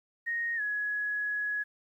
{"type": "tone with pitch glide", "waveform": "sine", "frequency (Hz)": [1864.7, 1680.6], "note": ["A#6", "G#6"], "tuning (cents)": [0, 20], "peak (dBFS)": -29, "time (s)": [0.26, 1.64], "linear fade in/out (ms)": 20, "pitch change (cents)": -180, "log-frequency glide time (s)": [0.56, 0.61], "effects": ["11-bit"]}